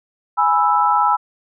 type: chord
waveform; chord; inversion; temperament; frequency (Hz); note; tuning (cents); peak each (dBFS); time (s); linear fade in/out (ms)
sine; E major; first; equal; 830.6 / 987.8 / 1318.5; G#5 / B5 / E6; 0 / 0 / 0; -17; 0.37-1.17; 20
effects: none